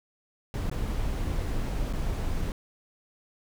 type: noise with dropouts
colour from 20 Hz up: brown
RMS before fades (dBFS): -29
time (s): 0.54-2.52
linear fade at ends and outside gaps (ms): 1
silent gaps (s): 0.698-0.714 / 1.928-1.934
effects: none